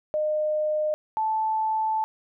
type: tone pair in turn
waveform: sine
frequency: 611 / 875.6 Hz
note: D#5 / A5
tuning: -32 / -9 cents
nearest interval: tritone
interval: 623 cents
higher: second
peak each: -22 dBFS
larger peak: neither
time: 0.14-0.94 / 1.17-2.04 s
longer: second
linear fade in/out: 0 ms
effects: none